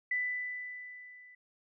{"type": "tone with level ramp", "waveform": "sine", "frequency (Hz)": 1990, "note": "B6", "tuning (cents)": 13, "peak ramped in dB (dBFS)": [-28, -53], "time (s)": [0.11, 1.35], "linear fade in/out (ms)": 5, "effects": []}